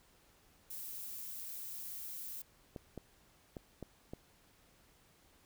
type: noise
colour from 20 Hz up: violet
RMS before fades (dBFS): -45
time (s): 0.7-2.42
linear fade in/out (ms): 5
type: clicks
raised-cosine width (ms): 2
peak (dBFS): -30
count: 5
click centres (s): 2.762 / 2.977 / 3.568 / 3.827 / 4.135
effects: pink hiss -67 dBFS RMS until 5.45 s